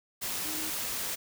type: tone in noise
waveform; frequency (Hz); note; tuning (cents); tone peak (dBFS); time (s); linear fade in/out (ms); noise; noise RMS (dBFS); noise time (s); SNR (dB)
sine; 311.1; D#4; 0; -41; 0.44-0.71; 20; white; -34; 0.21-1.16; -10
effects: none